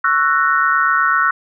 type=chord; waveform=sine; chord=F# dominant seventh; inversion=second; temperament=just; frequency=1110 / 1332 / 1480 / 1850 Hz; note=C#6 / E6 / F#6 / A#6; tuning=+2 / +18 / 0 / -14 cents; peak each=-19 / -16 / -16 / -22 dBFS; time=0.04-1.31 s; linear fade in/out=5 ms; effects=none

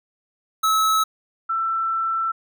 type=tone pair in turn; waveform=square / sine; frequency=1296 / 1335.5 Hz; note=E6 / E6; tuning=-30 / +22 cents; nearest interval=minor second; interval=52 cents; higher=second; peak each=-17 / -20 dBFS; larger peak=first; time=0.63-1.04 / 1.49-2.32 s; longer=second; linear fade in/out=10 ms; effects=none

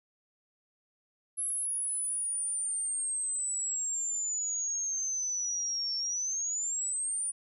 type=exponential two-way sweep; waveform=sine; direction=down then up; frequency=11000 to 5430 to 9470 Hz; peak=-30 dBFS; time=1.37-7.32 s; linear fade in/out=20 ms; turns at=5.96 s; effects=none

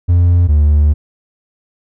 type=tone pair in turn; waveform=triangle; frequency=87.6 / 74.45 Hz; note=F2 / D2; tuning=+6 / +24 cents; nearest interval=minor third; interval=282 cents; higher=first; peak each=-4 dBFS; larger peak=neither; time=0.08-0.48 / 0.48-0.94 s; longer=second; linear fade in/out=20 ms; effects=tanh soft clip ceiling 0 dBFS

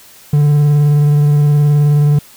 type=tone with vibrato; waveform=triangle; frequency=146.83 Hz; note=D3; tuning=in tune; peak=-5 dBFS; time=0.33-2.19 s; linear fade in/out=5 ms; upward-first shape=sine; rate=19 Hz; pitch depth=24 cents each way; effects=white hiss -41 dBFS RMS until 2.36 s

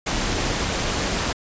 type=noise with amplitude modulation; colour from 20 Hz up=pink; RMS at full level=-21 dBFS; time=0.06-1.33 s; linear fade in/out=10 ms; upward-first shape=sine; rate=258 Hz; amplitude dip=55%; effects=resampled to 16000 Hz

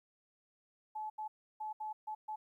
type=tone bursts at uneven times; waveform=sine; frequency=860 Hz; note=A5; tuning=40 cents flat; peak=-38 dBFS; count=6; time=0.95-1.1 / 1.18-1.28 / 1.6-1.73 / 1.8-1.93 / 2.07-2.15 / 2.28-2.36 s; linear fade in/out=10 ms; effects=13-bit

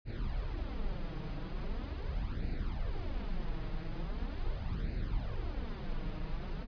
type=noise with flanger; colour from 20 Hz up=brown; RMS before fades=-36 dBFS; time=0.05-6.67 s; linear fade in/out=50 ms; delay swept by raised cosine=0.45 to 6.45 ms; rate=0.41 Hz; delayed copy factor=+0.7; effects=resampled to 11025 Hz

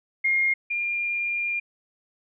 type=tone pair in turn; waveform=sine; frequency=2133 / 2403 Hz; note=C7 / D7; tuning=+33 / +39 cents; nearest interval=major second; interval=206 cents; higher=second; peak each=-19 / -24 dBFS; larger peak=first; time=0.24-0.54 / 0.7-1.6 s; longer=second; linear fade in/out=10 ms; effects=none

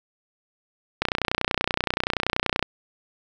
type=click train; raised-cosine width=0.3 ms; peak=-5 dBFS; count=50; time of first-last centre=1.02-2.627 s; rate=30.5 Hz; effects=none

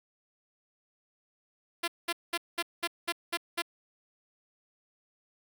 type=tone bursts; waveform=5% pulse; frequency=341.6 Hz; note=F4; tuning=38 cents flat; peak=-17 dBFS; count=8; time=1.83-3.622 s; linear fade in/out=10 ms; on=49 ms; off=200 ms; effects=none

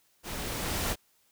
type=noise with level ramp; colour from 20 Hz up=pink; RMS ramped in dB=-38 to -29 dBFS; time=0.23-0.96 s; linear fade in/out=50 ms; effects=white hiss -68 dBFS RMS until 1.31 s

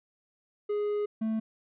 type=tone pair in turn; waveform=triangle; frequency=415.3 / 220.8 Hz; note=G#4 / A3; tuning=0 / +6 cents; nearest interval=major seventh; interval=1094 cents; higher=first; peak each=-25 dBFS; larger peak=neither; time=0.69-1.06 / 1.21-1.4 s; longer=first; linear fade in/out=10 ms; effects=resampled to 8000 Hz

